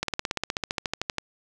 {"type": "slowing click train", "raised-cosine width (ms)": 0.2, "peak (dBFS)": -9, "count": 18, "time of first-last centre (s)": [0.03, 1.183], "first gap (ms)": 53, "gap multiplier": 1.03, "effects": []}